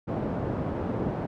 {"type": "band-pass noise", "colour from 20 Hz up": "pink", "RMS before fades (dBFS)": -30, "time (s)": [0.07, 1.27], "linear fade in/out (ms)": 20, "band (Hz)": [100, 650], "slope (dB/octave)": 12, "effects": []}